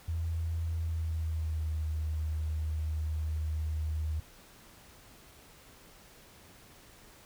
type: tone with pitch glide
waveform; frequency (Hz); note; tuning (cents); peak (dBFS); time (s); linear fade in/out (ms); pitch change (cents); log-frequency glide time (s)
sine; 82.41 to 77.83; E2 to D#2; 0 to +1; -30; 0.08-4.2; 5; -99; 0.73-1.8
effects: pink hiss -56 dBFS RMS until 7.25 s